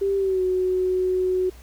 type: tone with pitch glide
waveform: sine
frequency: 393.7 to 369.5 Hz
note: G4 to F#4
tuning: +8 to -2 cents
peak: -19 dBFS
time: 0.01-1.5 s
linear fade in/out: 10 ms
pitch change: -110 cents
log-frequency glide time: 0.17-0.42 s
effects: added 60 Hz sine -43 dBFS peak until 1.62 s + pink hiss -51 dBFS RMS until 1.62 s